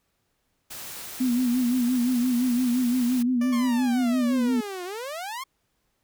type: noise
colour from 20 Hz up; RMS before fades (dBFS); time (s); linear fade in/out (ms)
white; -38; 0.7-3.23; 10
type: tone with vibrato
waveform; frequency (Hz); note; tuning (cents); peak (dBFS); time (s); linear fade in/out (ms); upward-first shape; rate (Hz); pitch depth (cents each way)
sine; 246.9; B3; 0; -20; 1.2-4.61; 10; sine; 5.8; 71
type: tone with exponential decay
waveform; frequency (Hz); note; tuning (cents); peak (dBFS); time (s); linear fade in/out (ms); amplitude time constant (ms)
15% pulse; 587.3; D5; 0; -28; 3.41-4.7; 5; 280
type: exponential two-way sweep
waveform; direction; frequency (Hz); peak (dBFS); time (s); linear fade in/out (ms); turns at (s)
sawtooth; down then up; 1108.7 to 349.2 to 1108.7; -28; 3.52-5.44; 10; 4.84
effects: pink hiss -73 dBFS RMS until 6.03 s